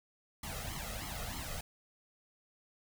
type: noise with flanger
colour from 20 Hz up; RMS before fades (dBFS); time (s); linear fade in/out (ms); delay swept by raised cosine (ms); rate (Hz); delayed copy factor
pink; -41; 0.43-1.61; 5; 0.95 to 1.58; 3.2; +0.8
effects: none